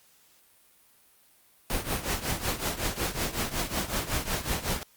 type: noise with tremolo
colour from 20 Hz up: pink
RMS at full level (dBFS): -27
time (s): 1.7-4.83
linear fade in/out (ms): 0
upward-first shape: triangle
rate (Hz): 5.4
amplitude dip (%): 85
effects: white hiss -61 dBFS RMS until 4.96 s + Opus 48 kbps